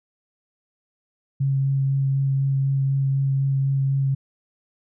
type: tone with vibrato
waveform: sine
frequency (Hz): 136.4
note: C#3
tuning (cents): -28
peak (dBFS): -18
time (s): 1.4-4.15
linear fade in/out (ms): 10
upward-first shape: sine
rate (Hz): 4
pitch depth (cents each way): 10
effects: none